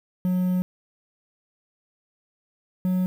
triangle tone pair in turn, 182.2 / 183.79 Hz, F#3 / F#3, -26 / -11 cents, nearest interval unison, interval 15 cents, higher second, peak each -18 dBFS, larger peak neither, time 0.25-0.62 / 2.85-3.06 s, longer first, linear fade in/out 0 ms, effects 8-bit

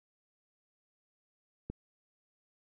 click, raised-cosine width 3 ms, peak -25 dBFS, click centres 1.7 s, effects none

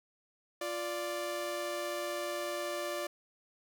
sawtooth tone pair together, 349 / 587 Hz, F4 / D5, -1 / -1 cents, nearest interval major sixth, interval 900 cents, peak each -36 / -32 dBFS, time 0.61-3.07 s, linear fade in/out 5 ms, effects none

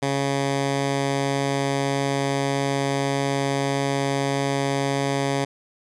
10% pulse tone, 138.59 Hz, C#3, in tune, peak -13 dBFS, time 0.02-5.45 s, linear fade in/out 10 ms, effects resampled to 22050 Hz

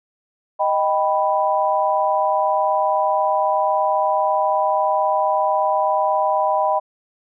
sine chord, Eb augmented, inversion none, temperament equal, 622.3 / 784 / 987.8 Hz, Eb5 / G5 / B5, 0 / 0 / 0 cents, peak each -20 dBFS, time 0.59-6.8 s, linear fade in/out 20 ms, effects none

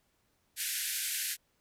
white band-pass noise, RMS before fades -35 dBFS, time 0.56-1.37 s, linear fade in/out 50 ms, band 1500 to 14000 Hz, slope 96 dB/octave, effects pink hiss -74 dBFS RMS until 1.6 s

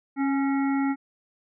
harmonic tone with a mistuned harmonic, 273.9 Hz, C#4, 21 cents flat, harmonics 1 / 3 / 5 / 7 / 8, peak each -22 / -32 / -36 / -39 / -40 dBFS, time 0.16-0.96 s, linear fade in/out 50 ms, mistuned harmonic 3, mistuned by +30 cents, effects none

